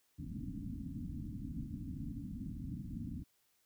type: low-pass noise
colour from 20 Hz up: white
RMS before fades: -43 dBFS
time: 0.18-3.24 s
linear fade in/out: 20 ms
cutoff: 290 Hz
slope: 96 dB/octave
effects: white hiss -75 dBFS RMS until 3.65 s